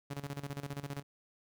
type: tone with tremolo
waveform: sawtooth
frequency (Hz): 141.3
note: C#3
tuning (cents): +34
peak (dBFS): -33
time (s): 0.1-1.03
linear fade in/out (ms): 10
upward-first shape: square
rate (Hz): 15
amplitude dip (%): 80
effects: none